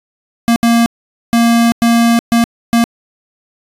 square tone bursts at uneven times, 233.1 Hz, A#3, in tune, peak -8 dBFS, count 6, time 0.48-0.56 / 0.63-0.86 / 1.33-1.72 / 1.82-2.19 / 2.32-2.44 / 2.73-2.84 s, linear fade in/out 0 ms, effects resampled to 32000 Hz

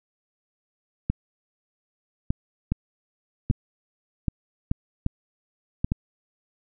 two click trains, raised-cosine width 5 ms, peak -10 / -10 dBFS, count 5 / 5, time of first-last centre 1.1-5.919 / 2.72-5.845 s, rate 0.83 / 1.28 Hz, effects none

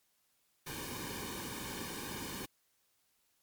pink noise with comb filter, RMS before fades -42 dBFS, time 0.66-2.46 s, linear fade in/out 10 ms, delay 1.5 ms, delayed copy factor -0.8, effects white hiss -75 dBFS RMS until 3.42 s + MP3 96 kbps

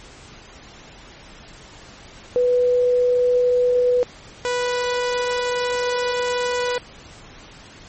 sine / sawtooth tone pair in turn, 493.9 / 491.9 Hz, B4 / B4, 0 / -7 cents, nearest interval unison, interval 7 cents, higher first, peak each -14 / -16 dBFS, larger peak first, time 2.36-4.03 / 4.45-6.78 s, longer second, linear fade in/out 0 ms, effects pink hiss -43 dBFS RMS until 7.88 s + MP3 32 kbps

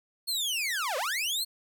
sawtooth linear two-way sweep, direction down then up, 4375 to 482.6 to 4375 Hz, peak -25 dBFS, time 0.27-1.45 s, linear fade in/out 20 ms, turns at 0.97 s, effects none

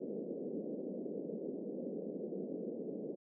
white band-pass noise, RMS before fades -42 dBFS, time 0-3.16 s, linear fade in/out 20 ms, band 180 to 510 Hz, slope 48 dB/octave, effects none

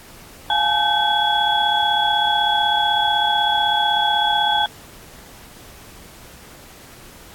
sine tone cluster, 703 / 835 / 871 / 1535 / 3364 Hz, F5 / G#5 / A5 / G6 / G#7, +11 / +9 / -18 / -37 / +22 cents, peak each -28 / -19 / -24 / -24 / -20 dBFS, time 0.5-4.66 s, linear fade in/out 2 ms, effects pink hiss -43 dBFS RMS until 7.34 s + AAC 64 kbps

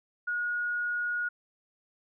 sine tone, 1445 Hz, F#6, 41 cents flat, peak -28 dBFS, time 0.27-1.29 s, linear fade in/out 10 ms, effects none

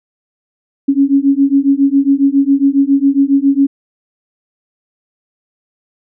sine beating tone pair, 273.3 / 280.6 Hz, C#4 / C#4, -24 / +21 cents, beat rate 7.3 Hz, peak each -11 dBFS, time 0.88-3.67 s, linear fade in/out 10 ms, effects none

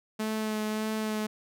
sawtooth tone with vibrato, 216.1 Hz, A3, 31 cents flat, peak -25 dBFS, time 0.19-1.27 s, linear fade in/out 10 ms, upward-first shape sine, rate 1.7 Hz, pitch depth 15 cents each way, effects none

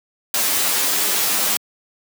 white noise with comb filter, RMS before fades -19 dBFS, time 0.34-1.57 s, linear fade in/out 2 ms, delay 9.9 ms, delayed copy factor +0.85, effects high-pass 200 Hz 12 dB/octave

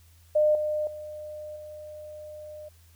sine tone with level steps, 606 Hz, D#5, 46 cents flat, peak -18 / -25 / -36 / -39 dBFS, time 0.35-2.69 s, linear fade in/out 10 ms, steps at 0.55 / 0.87 / 1.56 s, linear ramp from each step 2 ms, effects added 83 Hz sine -54 dBFS peak until 2.95 s + white hiss -62 dBFS RMS until 2.95 s

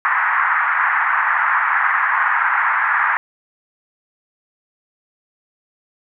white band-pass noise, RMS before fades -17 dBFS, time 0.05-3.17 s, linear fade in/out 0 ms, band 890 to 1900 Hz, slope 48 dB/octave, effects none

